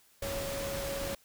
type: tone in noise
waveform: sine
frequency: 554.4 Hz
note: C#5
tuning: in tune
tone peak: -36 dBFS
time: 0.22-1.15 s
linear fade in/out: 5 ms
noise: pink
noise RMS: -38 dBFS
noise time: 0.22-1.15 s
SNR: -1 dB
effects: white hiss -64 dBFS RMS until 1.24 s